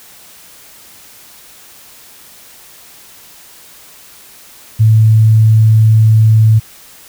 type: tone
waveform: sine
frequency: 110 Hz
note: A2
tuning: in tune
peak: -4 dBFS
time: 4.79-6.6 s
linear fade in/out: 20 ms
effects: white hiss -39 dBFS RMS until 7.08 s